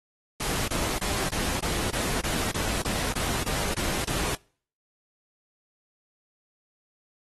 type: noise bursts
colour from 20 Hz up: pink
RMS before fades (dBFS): -29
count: 13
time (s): 0.4-4.352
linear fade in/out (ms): 5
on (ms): 280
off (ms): 26
effects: noise-tail reverb RT60 0.5 s tail -26 dB re dry + AAC 32 kbps